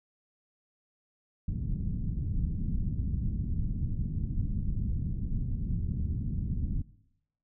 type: low-pass noise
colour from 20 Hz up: pink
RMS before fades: -31 dBFS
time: 1.48-6.82 s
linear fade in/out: 5 ms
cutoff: 200 Hz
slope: 24 dB/octave
effects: noise-tail reverb RT60 0.8 s tail -20 dB re dry